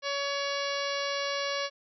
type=harmonic tone with a mistuned harmonic; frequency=563 Hz; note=C#5; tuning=27 cents sharp; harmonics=1 / 2 / 3 / 4 / 5 / 6 / 7 / 8 / 9 / 10; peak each=-33 / -36 / -38 / -39 / -40 / -41 / -41 / -42 / -43 / -43 dBFS; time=0.02-1.7 s; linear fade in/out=50 ms; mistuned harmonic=7; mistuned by=+35 cents; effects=none